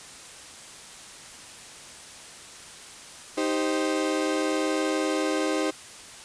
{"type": "chord", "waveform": "35% pulse", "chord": "C minor", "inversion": "first", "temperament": "equal", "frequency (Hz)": [311.1, 392, 523.3], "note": ["Eb4", "G4", "C5"], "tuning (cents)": [0, 0, 0], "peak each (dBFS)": [-25, -28, -28], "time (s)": [3.37, 5.71], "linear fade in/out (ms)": 10, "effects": ["white hiss -44 dBFS RMS until 6.24 s", "resampled to 22050 Hz"]}